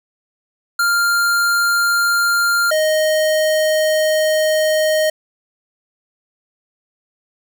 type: tone pair in turn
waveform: square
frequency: 1396.9 / 622.2 Hz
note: F6 / D#5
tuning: 0 / 0 cents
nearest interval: octave + major second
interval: 1400 cents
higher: first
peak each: -14 dBFS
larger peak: neither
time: 0.79-2.71 / 2.71-5.1 s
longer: second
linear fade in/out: 5 ms
effects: none